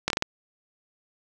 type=slowing click train; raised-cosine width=0.2 ms; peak=-6 dBFS; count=5; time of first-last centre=0.08-0.224 s; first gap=22 ms; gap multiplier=1.34; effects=none